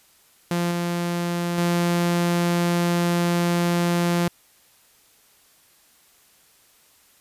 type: tone with level steps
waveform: sawtooth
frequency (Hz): 173.1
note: F3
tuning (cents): -15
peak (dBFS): -17 / -19 / -15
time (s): 0.51-4.28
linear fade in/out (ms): 2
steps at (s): 0.71 / 1.58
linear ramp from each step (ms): 2
effects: white hiss -57 dBFS RMS until 7.2 s + resampled to 32000 Hz